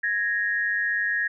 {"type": "tone pair together", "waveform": "sine", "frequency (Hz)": [1661.2, 1864.6], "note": ["G#6", "A#6"], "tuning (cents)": [0, 0], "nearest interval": "major second", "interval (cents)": 200, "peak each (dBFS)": -25, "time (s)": [0.03, 1.28], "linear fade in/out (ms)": 10, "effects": []}